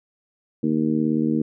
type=harmonic tone; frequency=77.78 Hz; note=D#2; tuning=in tune; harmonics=2 / 3 / 4 / 5 / 6; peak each=-28 / -21 / -23 / -32 / -32 dBFS; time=0.63-1.42 s; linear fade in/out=5 ms; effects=none